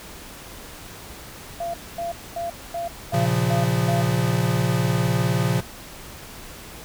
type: tone bursts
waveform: sine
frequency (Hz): 684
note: F5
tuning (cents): -36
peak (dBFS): -25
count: 7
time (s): 1.6-4.02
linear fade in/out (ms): 5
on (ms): 140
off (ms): 240
type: chord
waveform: square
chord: Bb minor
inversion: none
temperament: equal with one note detuned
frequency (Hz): 116.54 / 136.29 / 174.61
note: Bb2 / Db3 / F3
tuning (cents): 0 / -29 / 0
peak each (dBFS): -24 / -24 / -25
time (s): 3.13-5.61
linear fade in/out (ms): 10
effects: pink hiss -40 dBFS RMS until 6.84 s